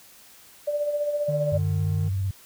sine tone with tremolo, 587.3 Hz, D5, in tune, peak -21 dBFS, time 0.67-1.58 s, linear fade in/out 10 ms, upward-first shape sine, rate 15 Hz, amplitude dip 50%
triangle tone with pitch glide, 150 to 152.45 Hz, D3 to D#3, +37 to -35 cents, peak -24 dBFS, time 1.28-2.09 s, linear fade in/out 10 ms, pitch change +28 cents, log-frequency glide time 1.58-1.89 s
sine tone with vibrato, 96.6 Hz, G2, 25 cents flat, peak -23 dBFS, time 1.52-2.31 s, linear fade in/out 5 ms, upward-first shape square, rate 18 Hz, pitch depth 57 cents each way
effects white hiss -51 dBFS RMS until 2.45 s

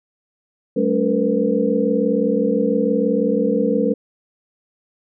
sine tone cluster, 190.5 / 216.5 / 283.3 / 458.6 / 497.6 Hz, G3 / A3 / C#4 / A#4 / B4, -49 / -28 / +38 / -28 / +13 cents, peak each -24 / -21 / -22 / -21 / -21 dBFS, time 0.76-3.94 s, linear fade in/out 10 ms, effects none

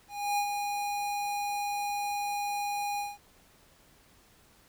square tone with ADSR envelope, 818 Hz, G#5, 26 cents flat, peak -26 dBFS, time 0.08-3.18 s, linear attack 300 ms, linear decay 75 ms, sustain -5 dB, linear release 190 ms, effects pink hiss -61 dBFS RMS until 4.68 s

